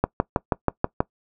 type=click train; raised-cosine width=1 ms; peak=-4 dBFS; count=7; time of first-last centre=0.04-1.005 s; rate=6.22 Hz; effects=noise-tail reverb RT60 0.1 s tail -22 dB re dry

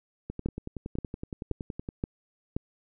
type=two click trains; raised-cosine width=3 ms; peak=-16 / -22 dBFS; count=5 / 18; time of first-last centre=0.46-2.565 / 0.3-1.889 s; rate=1.9 / 10.7 Hz; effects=none

